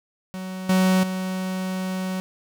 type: tone with level steps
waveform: 45% pulse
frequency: 186.7 Hz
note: F#3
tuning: 16 cents sharp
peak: -30 / -16 / -25 dBFS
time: 0.34-2.2 s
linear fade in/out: 0 ms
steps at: 0.69 / 1.03 s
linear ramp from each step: 5 ms
effects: none